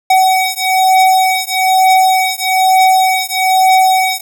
square beating tone pair, 753 / 754.1 Hz, F#5 / F#5, +30 / +33 cents, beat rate 1.1 Hz, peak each -12 dBFS, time 0.1-4.21 s, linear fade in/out 5 ms, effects 8-bit

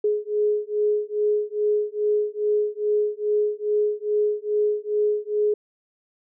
sine beating tone pair, 418.6 / 421 Hz, G#4 / G#4, +14 / +24 cents, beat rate 2.4 Hz, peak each -23 / -23 dBFS, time 0.04-5.54 s, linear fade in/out 5 ms, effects none

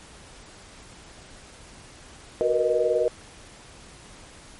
sine chord, B major seventh, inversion second, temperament equal with one note detuned, 370 / 466.2 / 486 / 622.3 Hz, F#4 / A#4 / B4 / D#5, 0 / 0 / -28 / 0 cents, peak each -28 / -25 / -24 / -24 dBFS, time 2.41-3.08 s, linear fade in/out 0 ms, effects pink hiss -47 dBFS RMS until 4.59 s + MP3 48 kbps

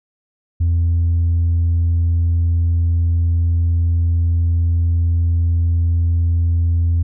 triangle tone with tanh clipping, 84.4 Hz, E2, 41 cents sharp, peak -13 dBFS, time 0.6-7.03 s, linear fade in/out 10 ms, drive 6 dB, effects none

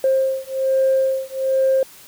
sine beating tone pair, 530 / 531.2 Hz, C5 / C5, +22 / +26 cents, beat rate 1.2 Hz, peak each -18 dBFS, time 0.04-1.83 s, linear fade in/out 2 ms, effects tanh soft clip ceiling -9 dBFS + white hiss -44 dBFS RMS until 2.07 s

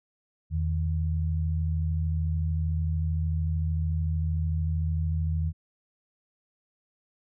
sine tone pair together, 82.41 / 155.77 Hz, E2 / D#3, 0 / +2 cents, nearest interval major seventh, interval 1102 cents, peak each -25 / -31 dBFS, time 0.5-5.53 s, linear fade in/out 50 ms, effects none

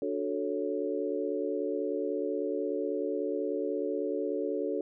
sine chord, D major seventh, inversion none, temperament equal, 293.7 / 370 / 440 / 554.4 Hz, D4 / F#4 / A4 / C#5, 0 / 0 / 0 / 0 cents, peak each -35 / -35 / -33 / -36 dBFS, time 0.02-4.81 s, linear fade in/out 2 ms, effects none

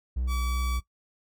triangle tone with vibrato, 61.7 Hz, B1, 1 cent flat, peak -24 dBFS, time 0.16-0.8 s, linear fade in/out 10 ms, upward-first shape triangle, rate 2.8 Hz, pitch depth 28 cents each way
sawtooth tone, 1146 Hz, D6, 43 cents flat, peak -30 dBFS, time 0.27-0.81 s, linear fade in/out 50 ms
effects noise-tail reverb RT60 0.1 s tail -17 dB re dry

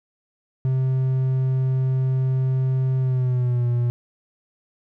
triangle tone with pitch glide, 130.81 to 120.65 Hz, C3 to B2, 0 to -40 cents, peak -16 dBFS, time 0.65-3.9 s, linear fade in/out 0 ms, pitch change -140 cents, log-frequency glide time 2.99-3.67 s, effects none

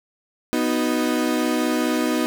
35% pulse chord, B major, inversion none, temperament equal, 246.9 / 311.1 / 370 Hz, B3 / D#4 / F#4, 0 / 0 / 0 cents, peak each -21 / -21 / -26 dBFS, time 0.53-2.26 s, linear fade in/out 0 ms, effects none

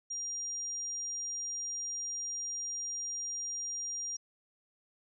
sine tone, 5700 Hz, F8, 34 cents sharp, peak -35 dBFS, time 0.1-4.17 s, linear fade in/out 10 ms, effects none

